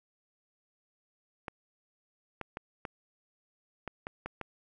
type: clicks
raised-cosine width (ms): 0.5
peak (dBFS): -22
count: 8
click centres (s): 1.482 / 2.413 / 2.571 / 2.852 / 3.877 / 4.069 / 4.26 / 4.413
effects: none